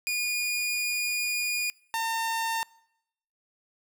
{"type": "tone pair in turn", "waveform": "sawtooth", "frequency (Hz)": [2442, 907.1], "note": ["D#7", "A#5"], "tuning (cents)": [-33, -47], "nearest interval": "octave + perfect fourth", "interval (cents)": 1714, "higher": "first", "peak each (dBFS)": -23, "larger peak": "neither", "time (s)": [[0.07, 1.7], [1.94, 2.63]], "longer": "first", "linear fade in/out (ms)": 0, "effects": ["noise-tail reverb RT60 0.8 s tail -24 dB re dry"]}